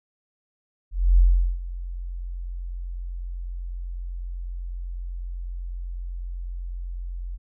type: tone with ADSR envelope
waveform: sine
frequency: 44 Hz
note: F1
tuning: 14 cents sharp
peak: -11 dBFS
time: 0.91-7.38 s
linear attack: 270 ms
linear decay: 400 ms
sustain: -18 dB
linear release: 34 ms
effects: none